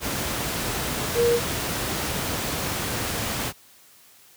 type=tone in noise; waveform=sine; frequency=473.3 Hz; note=A#4; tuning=26 cents sharp; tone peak=-17 dBFS; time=1.14-1.4 s; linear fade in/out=50 ms; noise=pink; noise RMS=-27 dBFS; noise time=0-3.53 s; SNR=+7 dB; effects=white hiss -53 dBFS RMS until 4.36 s + high-pass 60 Hz 12 dB/octave